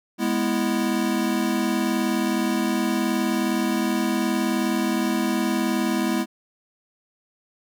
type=chord; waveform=square; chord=E major; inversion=first; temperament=equal; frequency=207.7 / 246.9 / 329.6 Hz; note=G#3 / B3 / E4; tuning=0 / 0 / 0 cents; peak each=-26 dBFS; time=0.18-6.26 s; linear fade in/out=50 ms; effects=none